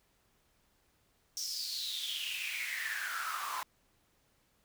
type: noise with high-pass filter sweep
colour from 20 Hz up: pink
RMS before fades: -38 dBFS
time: 1.37-3.63 s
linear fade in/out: 0 ms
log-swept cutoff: 5700 to 1000 Hz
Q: 8.4
effects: pink hiss -72 dBFS RMS until 4.64 s